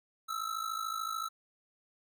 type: ring-modulated tone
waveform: square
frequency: 1314 Hz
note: E6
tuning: 6 cents flat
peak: -32 dBFS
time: 0.28-1.29 s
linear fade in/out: 20 ms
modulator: 26.8 Hz
effects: none